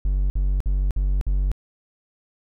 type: tone bursts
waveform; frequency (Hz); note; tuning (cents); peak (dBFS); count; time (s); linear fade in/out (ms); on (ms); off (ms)
triangle; 47.57; F#1; +49; -16; 5; 0.05-1.516; 0; 250; 54
effects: none